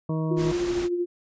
harmonic tone, 158.7 Hz, D#3, 35 cents sharp, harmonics 1 / 2 / 3 / 4 / 6 / 7, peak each -25 / -31 / -35 / -37 / -41 / -42 dBFS, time 0.09-0.52 s, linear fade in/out 5 ms
sine tone with tremolo, 350.9 Hz, F4, 8 cents sharp, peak -21 dBFS, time 0.3-1.06 s, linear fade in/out 20 ms, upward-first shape triangle, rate 13 Hz, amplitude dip 50%
pink noise, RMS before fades -35 dBFS, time 0.36-0.89 s, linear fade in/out 50 ms
effects resampled to 16000 Hz

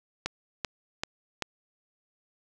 click train, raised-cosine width 0.2 ms, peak -12 dBFS, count 4, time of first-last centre 0.26-1.423 s, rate 2.58 Hz, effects none

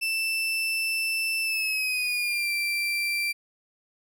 35% pulse tone with pitch glide, 2657 to 2353 Hz, E7 to D7, +13 to +3 cents, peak -23 dBFS, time 0.01-3.33 s, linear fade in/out 20 ms, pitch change -210 cents, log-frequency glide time 1.42-2.51 s, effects none

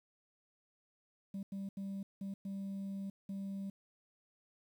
sine tone bursts at uneven times, 196 Hz, G3, in tune, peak -36 dBFS, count 6, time 1.34-1.43 / 1.52-1.69 / 1.77-2.03 / 2.21-2.34 / 2.45-3.1 / 3.29-3.7 s, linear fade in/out 5 ms, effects tanh soft clip ceiling -38 dBFS + 11-bit

